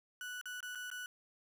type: tone with dropouts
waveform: 35% pulse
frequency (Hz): 1480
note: F#6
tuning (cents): 0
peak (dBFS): -40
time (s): 0.21-1.06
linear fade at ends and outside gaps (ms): 1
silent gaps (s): 0.413-0.456 / 0.605-0.628 / 0.75-0.755 / 0.902-0.914
effects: none